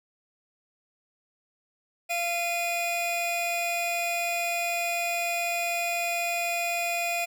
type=tone pair together; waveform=45% pulse; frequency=687.8 / 2461 Hz; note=F5 / D#7; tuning=-27 / -20 cents; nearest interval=octave + minor seventh; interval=2207 cents; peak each=-29 / -29 dBFS; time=2.09-7.26 s; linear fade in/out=20 ms; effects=none